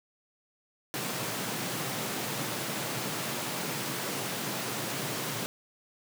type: high-pass noise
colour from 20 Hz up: pink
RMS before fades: -34 dBFS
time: 0.94-5.46 s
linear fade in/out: 0 ms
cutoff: 110 Hz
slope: 96 dB/octave
effects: none